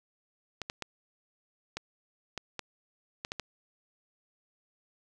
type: clicks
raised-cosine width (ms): 0.2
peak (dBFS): -18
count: 9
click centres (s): 0.617 / 0.699 / 0.823 / 1.77 / 2.377 / 2.593 / 3.249 / 3.319 / 3.397
effects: none